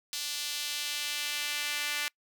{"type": "tone with high-pass filter sweep", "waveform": "sawtooth", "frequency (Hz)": 293.7, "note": "D4", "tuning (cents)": 0, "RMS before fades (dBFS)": -34, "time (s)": [0.13, 2.08], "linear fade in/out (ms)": 0, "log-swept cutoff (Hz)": [4000, 2100], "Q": 1.4, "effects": ["noise-tail reverb RT60 0.1 s tail -26 dB re dry"]}